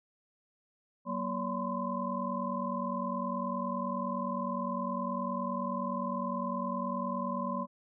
sine tone cluster, 188 / 237.7 / 567 / 1016 / 1056 Hz, F#3 / A#3 / C#5 / B5 / C6, +28 / +34 / +39 / +49 / +16 cents, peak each -38 / -37 / -39 / -37 / -39 dBFS, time 1.05-7.67 s, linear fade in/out 50 ms, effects none

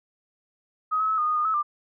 sine tone with pitch steps, 1261 / 1287 / 1296 / 1226 / 1236 / 1222 / 1296 / 1191 Hz, D#6 / E6 / E6 / D#6 / D#6 / D#6 / E6 / D6, +23 / -42 / -30 / -26 / -12 / -32 / -30 / +24 cents, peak -21 dBFS, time 0.91-1.63 s, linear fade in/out 20 ms, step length 90 ms, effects none

